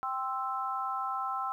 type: chord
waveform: sine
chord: C major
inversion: second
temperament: equal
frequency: 784 / 1046.5 / 1318.5 Hz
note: G5 / C6 / E6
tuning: 0 / 0 / 0 cents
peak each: -36 / -36 / -34 dBFS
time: 0.03-1.52 s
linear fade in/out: 0 ms
effects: 11-bit